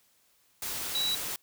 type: tone in noise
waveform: sine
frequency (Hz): 3912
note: B7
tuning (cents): -17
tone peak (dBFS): -27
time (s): 0.95-1.15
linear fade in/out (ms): 2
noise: white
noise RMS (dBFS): -35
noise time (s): 0.62-1.36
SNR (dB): +5
effects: white hiss -67 dBFS RMS until 1.42 s